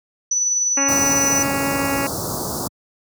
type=tone with tremolo; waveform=sine; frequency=5960 Hz; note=F#8; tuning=12 cents sharp; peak=-15 dBFS; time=0.31-1.43 s; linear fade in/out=5 ms; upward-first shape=sine; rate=20 Hz; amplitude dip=35%
type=harmonic tone; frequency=277.2 Hz; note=C#4; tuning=in tune; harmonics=1 / 2 / 3 / 4 / 5 / 6 / 7 / 8 / 9 / 10; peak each=-24 / -27 / -29 / -30 / -31 / -32 / -32 / -33 / -34 / -34 dBFS; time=0.77-2.07 s; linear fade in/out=5 ms
type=band-stop noise; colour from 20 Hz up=pink; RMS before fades=-24 dBFS; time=0.88-2.68 s; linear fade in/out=10 ms; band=1300 to 4500 Hz; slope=48 dB/octave
effects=high-pass 100 Hz 12 dB/octave